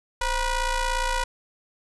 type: ring-modulated tone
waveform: sawtooth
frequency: 492.6 Hz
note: B4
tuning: 5 cents flat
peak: -16 dBFS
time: 0.21-1.24 s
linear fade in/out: 5 ms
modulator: 464 Hz
effects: resampled to 24000 Hz + 9-bit